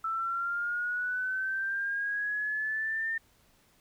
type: linear sweep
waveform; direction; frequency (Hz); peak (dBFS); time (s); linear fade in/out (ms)
sine; up; 1318.5 to 1815; -29; 0.04-3.18; 5
effects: pink hiss -65 dBFS RMS until 3.8 s